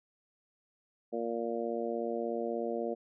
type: harmonic tone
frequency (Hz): 116.54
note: A#2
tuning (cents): 0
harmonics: 2 / 3 / 4 / 5 / 6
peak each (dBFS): -39 / -38 / -36 / -38 / -41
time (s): 1.12-2.95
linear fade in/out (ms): 20
effects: none